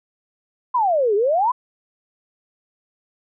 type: exponential two-way sweep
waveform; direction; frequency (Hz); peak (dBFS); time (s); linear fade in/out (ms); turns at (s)
sine; down then up; 1046.5 to 392 to 1046.5; -15; 0.74-1.52; 10; 1.15
effects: none